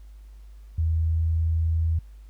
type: tone with pitch glide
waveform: sine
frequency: 81 to 81.52 Hz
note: E2 to E2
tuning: -30 to -19 cents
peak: -20 dBFS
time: 0.78-1.99 s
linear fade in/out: 5 ms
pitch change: +11 cents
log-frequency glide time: 1.03-1.23 s
effects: added 51 Hz sine -42 dBFS peak until 2.29 s + pink hiss -65 dBFS RMS until 2.29 s